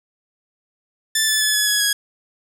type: tone with pitch steps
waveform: 10% pulse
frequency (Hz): 1760 / 1739.8 / 1719.8 / 1700 / 1680.5 / 1661.2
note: A6 / A6 / A6 / G#6 / G#6 / G#6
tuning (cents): 0 / -20 / -40 / +40 / +20 / 0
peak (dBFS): -7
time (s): 1.15-1.93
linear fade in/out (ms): 5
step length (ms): 130
effects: none